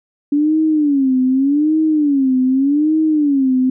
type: tone with vibrato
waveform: sine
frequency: 284.3 Hz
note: C#4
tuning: 44 cents sharp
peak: -11 dBFS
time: 0.32-3.7 s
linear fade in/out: 5 ms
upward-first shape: sine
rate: 0.84 Hz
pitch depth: 180 cents each way
effects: none